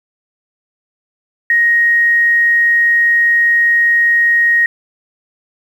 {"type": "tone", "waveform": "sine", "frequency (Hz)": 1875, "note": "A#6", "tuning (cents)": 10, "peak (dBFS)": -8, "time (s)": [1.5, 4.66], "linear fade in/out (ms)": 2, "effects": ["7-bit"]}